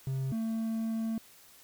triangle tone pair in turn, 133.2 / 224 Hz, C3 / A3, +31 / +31 cents, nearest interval major sixth, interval 900 cents, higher second, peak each -28 dBFS, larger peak neither, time 0.07-0.32 / 0.32-1.18 s, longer second, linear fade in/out 2 ms, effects white hiss -57 dBFS RMS until 1.63 s

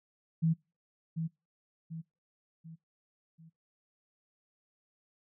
sine tone with echo, 162.7 Hz, E3, 22 cents flat, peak -24 dBFS, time 0.42-0.54 s, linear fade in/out 20 ms, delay 740 ms, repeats 4, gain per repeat -7 dB, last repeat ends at 3.5 s, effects noise-tail reverb RT60 0.3 s tail -26 dB re dry

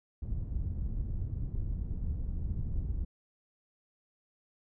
pink low-pass noise, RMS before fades -34 dBFS, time 0.22-3.05 s, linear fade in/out 5 ms, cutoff 110 Hz, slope 12 dB/octave, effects none

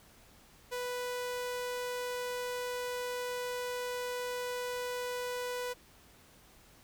sawtooth tone, 493.9 Hz, B4, in tune, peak -31 dBFS, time 0.71-5.74 s, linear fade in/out 20 ms, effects pink hiss -60 dBFS RMS until 6.83 s

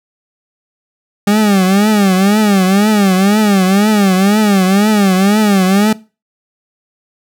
40% pulse tone with vibrato, 200 Hz, G3, 35 cents sharp, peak -7 dBFS, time 1.27-5.93 s, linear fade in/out 5 ms, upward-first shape triangle, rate 2 Hz, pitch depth 160 cents each way, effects noise-tail reverb RT60 0.3 s tail -20 dB re dry

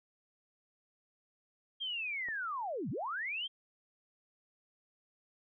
sine linear two-way sweep, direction down then up, 3246 to 107.5 to 3246 Hz, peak -35 dBFS, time 1.8-3.48 s, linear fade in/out 20 ms, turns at 2.9 s
click, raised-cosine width 1 ms, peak -36 dBFS, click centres 2.286 s
effects none

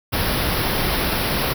pink band-stop noise, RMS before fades -21 dBFS, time 0.12-1.54 s, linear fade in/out 20 ms, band 5500 to 10000 Hz, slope 96 dB/octave, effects none

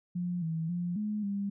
sine tone with pitch steps, 176.9 / 162.2 / 175.4 / 210.9 / 200 Hz, F3 / E3 / F3 / G#3 / G3, +23 / -28 / +8 / +27 / +35 cents, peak -30 dBFS, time 0.15-1.5 s, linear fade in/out 10 ms, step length 270 ms, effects none

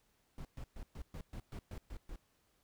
brown noise bursts, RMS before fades -45 dBFS, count 10, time 0.38-2.16 s, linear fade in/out 2 ms, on 70 ms, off 120 ms, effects pink hiss -75 dBFS RMS until 2.63 s

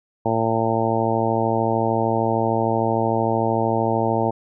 harmonic tone, 113.2 Hz, A2, 50 cents sharp, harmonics 1 / 2 / 3 / 4 / 5 / 6 / 7 / 8, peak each -26 / -26 / -26 / -26 / -26 / -26 / -26 / -26 dBFS, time 0.25-4.31 s, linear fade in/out 10 ms, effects none

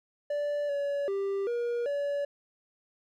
triangle tone with pitch steps, 583 / 568 / 394.5 / 476.1 / 571 Hz, D5 / C#5 / G4 / A#4 / D5, -13 / +42 / +11 / +37 / -49 cents, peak -26 dBFS, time 0.3-2.25 s, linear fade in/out 5 ms, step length 390 ms, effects none

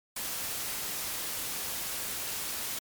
white noise, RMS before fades -35 dBFS, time 0.16-2.79 s, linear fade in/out 5 ms, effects MP3 96 kbps

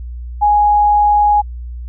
sine tone, 830.6 Hz, G#5, in tune, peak -8 dBFS, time 0.41-1.42 s, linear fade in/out 20 ms, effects added 60 Hz sine -24 dBFS peak until 1.88 s

